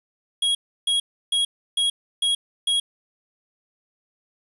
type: tone bursts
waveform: square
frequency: 3304 Hz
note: G#7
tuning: 10 cents flat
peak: -19 dBFS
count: 6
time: 0.42-2.8 s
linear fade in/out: 5 ms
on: 130 ms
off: 320 ms
effects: resampled to 32000 Hz + 8-bit